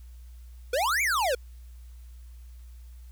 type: exponential two-way sweep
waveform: square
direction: up then down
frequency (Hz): 466.2 to 2400 to 466.6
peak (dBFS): -24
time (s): 0.73-1.35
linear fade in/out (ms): 5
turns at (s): 1.02
effects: added 60 Hz sine -43 dBFS peak until 3.11 s + white hiss -64 dBFS RMS until 3.11 s